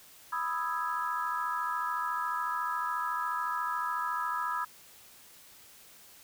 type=chord; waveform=sine; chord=E major seventh; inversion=second; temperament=equal; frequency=987.8 / 1244.5 / 1318.5 / 1661.2 Hz; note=B5 / D#6 / E6 / G#6; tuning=0 / 0 / 0 / 0 cents; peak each=-34 / -35 / -36 / -38 dBFS; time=0.32-4.65 s; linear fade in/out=10 ms; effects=white hiss -55 dBFS RMS until 6.23 s